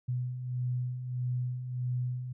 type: beating tone pair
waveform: sine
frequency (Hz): 123.47 / 125.07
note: B2 / B2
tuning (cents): 0 / +22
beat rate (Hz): 1.6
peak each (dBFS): -39 / -31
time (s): 0.08-2.33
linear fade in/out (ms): 10
effects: none